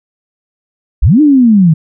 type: linear two-way sweep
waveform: sine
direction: up then down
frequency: 32.7 to 311.1 to 149.9 Hz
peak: -3 dBFS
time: 1.02-1.74 s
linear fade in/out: 10 ms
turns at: 1.21 s
effects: none